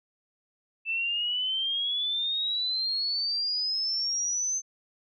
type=exponential sweep; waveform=sine; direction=up; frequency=2641 to 6272 Hz; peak=-26 dBFS; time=0.85-4.62 s; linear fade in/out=50 ms; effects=none